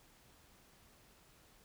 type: silence
effects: pink hiss -65 dBFS RMS until 1.64 s